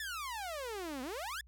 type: exponential two-way sweep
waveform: sawtooth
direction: down then up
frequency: 1799 to 245.7 to 1799 Hz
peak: -35 dBFS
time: 0-1.41 s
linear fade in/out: 2 ms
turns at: 1.02 s
effects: added 60 Hz sine -56 dBFS peak until 1.47 s